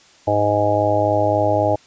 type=harmonic tone; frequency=103.7 Hz; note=G#2; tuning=2 cents flat; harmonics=1 / 3 / 4 / 5 / 6 / 7 / 8; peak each=-23 / -24 / -28 / -23 / -18 / -28 / -21 dBFS; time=0.27-1.76 s; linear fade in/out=10 ms; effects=white hiss -50 dBFS RMS until 1.86 s + resampled to 16000 Hz